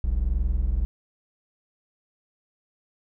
triangle tone pair together, 43.12 / 64.6 Hz, F1 / C2, -21 / -21 cents, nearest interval perfect fifth, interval 700 cents, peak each -22 dBFS, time 0.04-0.85 s, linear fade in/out 0 ms, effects none

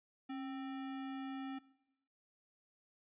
sine tone with sample-and-hold, 270.5 Hz, C#4, 42 cents flat, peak -40 dBFS, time 0.29-1.59 s, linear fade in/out 10 ms, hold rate 1050 Hz, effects noise-tail reverb RT60 0.9 s tail -20 dB re dry + resampled to 8000 Hz

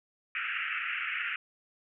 white band-pass noise, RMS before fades -34 dBFS, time 0.35-1.36 s, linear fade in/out 2 ms, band 1300 to 2800 Hz, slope 96 dB/octave, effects none

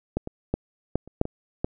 clicks, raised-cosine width 2 ms, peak -11 / -19 / -10 / -9 / -30 / -6 / -18 / -11 dBFS, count 8, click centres 0.17 / 0.274 / 0.54 / 0.956 / 1.076 / 1.214 / 1.254 / 1.645 s, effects none

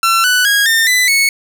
sawtooth tone with pitch steps, 1350 / 1489.3 / 1643 / 1812.5 / 1999.5 / 2206 Hz, E6 / F#6 / G#6 / A#6 / B6 / C#7, +41 / +11 / -19 / -49 / +21 / -9 cents, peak -6 dBFS, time 0.03-1.29 s, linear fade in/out 2 ms, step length 210 ms, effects none

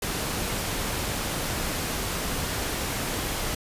pink noise, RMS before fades -29 dBFS, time 0.02-3.55 s, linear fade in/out 5 ms, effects resampled to 32000 Hz

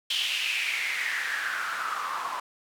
white noise with band-pass filter sweep, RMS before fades -30 dBFS, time 0.1-2.4 s, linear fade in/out 5 ms, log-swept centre 3200 to 980 Hz, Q 5.7, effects none

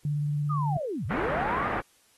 sine tone with vibrato, 146.83 Hz, D3, in tune, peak -25 dBFS, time 0.05-0.77 s, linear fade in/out 2 ms, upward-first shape sine, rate 18 Hz, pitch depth 22 cents each way
sine linear two-way sweep, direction down then up, 1275 to 82.41 to 1275 Hz, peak -29 dBFS, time 0.49-1.69 s, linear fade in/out 20 ms, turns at 1.06 s
white low-pass noise, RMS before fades -31 dBFS, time 1.1-1.81 s, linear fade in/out 10 ms, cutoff 1700 Hz, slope 24 dB/octave
effects white hiss -63 dBFS RMS until 2.17 s + AAC 32 kbps

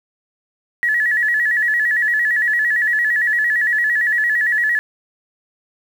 sine tone with vibrato, 1814 Hz, A#6, 48 cents flat, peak -14 dBFS, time 0.83-4.79 s, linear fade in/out 0 ms, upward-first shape square, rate 8.8 Hz, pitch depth 87 cents each way, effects 7-bit

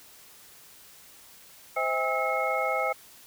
sine tone cluster, 520 / 644 / 806 / 1296 / 2168 Hz, C5 / E5 / G5 / E6 / C#7, -11 / -41 / +48 / -30 / -39 cents, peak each -31 dBFS, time 1.76-2.93 s, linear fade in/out 10 ms, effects white hiss -52 dBFS RMS until 3.26 s

